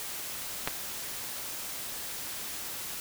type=clicks; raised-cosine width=0.3 ms; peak=-12 / -20 dBFS; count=2; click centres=0.675 / 0.682 s; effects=white hiss -38 dBFS RMS until 3 s